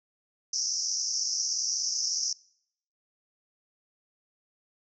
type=band-pass noise; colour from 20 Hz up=white; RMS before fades=-30 dBFS; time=0.53-2.33 s; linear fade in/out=5 ms; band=5200 to 6100 Hz; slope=96 dB/octave; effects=noise-tail reverb RT60 0.7 s tail -24 dB re dry